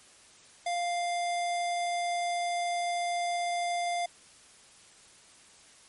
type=tone; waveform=square; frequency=698.5 Hz; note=F5; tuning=in tune; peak=-29 dBFS; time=0.66-4.06 s; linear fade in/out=5 ms; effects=white hiss -56 dBFS RMS until 5.88 s + MP3 48 kbps